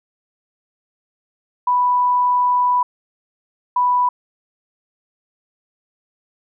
sine tone bursts at uneven times, 987.8 Hz, B5, in tune, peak -13 dBFS, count 2, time 1.67-2.83 / 3.76-4.09 s, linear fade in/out 5 ms, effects none

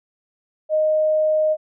sine tone, 620 Hz, D#5, 6 cents flat, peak -15 dBFS, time 0.69-1.57 s, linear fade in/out 50 ms, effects none

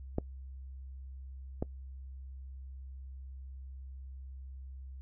clicks, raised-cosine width 2 ms, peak -17 / -19 dBFS, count 2, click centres 0.184 / 1.625 s, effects noise-tail reverb RT60 0.1 s tail -23 dB re dry + added 66 Hz sine -43 dBFS peak until 5.01 s

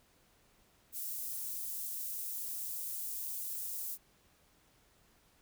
white high-pass noise, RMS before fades -40 dBFS, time 0.92-3.98 s, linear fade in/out 50 ms, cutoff 10000 Hz, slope 12 dB/octave, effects pink hiss -68 dBFS RMS until 5.41 s

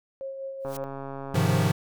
sine tone with tremolo, 540 Hz, C#5, 45 cents flat, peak -31 dBFS, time 0.21-0.84 s, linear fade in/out 0 ms, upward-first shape sine, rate 5.1 Hz, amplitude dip 40%
white noise with exponential growth, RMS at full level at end -37 dBFS, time 0.6-0.77 s, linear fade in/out 5 ms, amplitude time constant 35 ms
click train, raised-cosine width 1 ms, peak -23 dBFS, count 142, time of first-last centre 0.65-1.679 s, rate 137 Hz
square chord, F minor seventh, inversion first, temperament equal, 103.83 / 130.81 / 155.56 / 174.61 Hz, Ab2 / C3 / Eb3 / F3, 0 / 0 / 0 / 0 cents, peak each -27 / -27 / -27 / -27 dBFS, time 1.34-1.72 s, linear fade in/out 10 ms
effects none

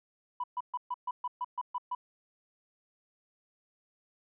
sine tone bursts, 987.8 Hz, B5, in tune, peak -30 dBFS, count 10, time 0.4-1.95 s, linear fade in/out 5 ms, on 38 ms, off 130 ms, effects tanh soft clip ceiling -26 dBFS

